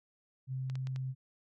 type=tone; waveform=sine; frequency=130.81 Hz; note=C3; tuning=in tune; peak=-34 dBFS; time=0.47-1.15 s; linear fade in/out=50 ms
type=clicks; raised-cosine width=0.2 ms; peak=-31 dBFS; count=4; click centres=0.699 / 0.755 / 0.871 / 0.961 s
effects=none